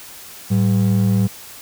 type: ring-modulated tone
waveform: triangle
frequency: 150 Hz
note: D3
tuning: 37 cents sharp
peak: -8 dBFS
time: 0.5-1.28 s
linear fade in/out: 20 ms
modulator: 41.4 Hz
effects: white hiss -38 dBFS RMS until 1.61 s